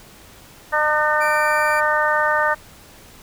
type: harmonic tone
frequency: 302.9 Hz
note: D#4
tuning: 46 cents flat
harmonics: 2 / 3 / 4 / 5 / 6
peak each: -22 / -22 / -22 / -22 / -22 dBFS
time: 0.72-2.55 s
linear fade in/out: 20 ms
type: tone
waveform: 40% pulse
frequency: 2349 Hz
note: D7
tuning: in tune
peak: -27 dBFS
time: 1.2-1.81 s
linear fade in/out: 20 ms
effects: pink hiss -45 dBFS RMS until 3.22 s